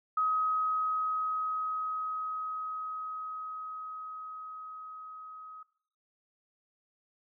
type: tone with level ramp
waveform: sine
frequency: 1266 Hz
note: D#6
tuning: 30 cents sharp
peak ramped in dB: -25 to -44 dBFS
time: 0.17-5.63 s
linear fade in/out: 5 ms
effects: noise-tail reverb RT60 0.6 s tail -18 dB re dry